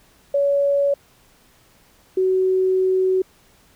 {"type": "tone pair in turn", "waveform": "sine", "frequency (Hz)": [564, 374.8], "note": ["C#5", "F#4"], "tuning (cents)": [30, 22], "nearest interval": "perfect fifth", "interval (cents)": 708, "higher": "first", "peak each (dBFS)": -15, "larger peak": "neither", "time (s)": [[0.34, 0.94], [2.17, 3.22]], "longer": "second", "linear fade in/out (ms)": 5, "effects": ["pink hiss -55 dBFS RMS until 3.75 s"]}